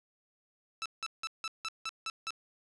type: tone bursts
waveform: 15% pulse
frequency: 1318.5 Hz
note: E6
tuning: in tune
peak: -28 dBFS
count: 8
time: 0.82-2.306 s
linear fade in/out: 0 ms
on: 37 ms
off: 170 ms
effects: resampled to 24000 Hz + 11-bit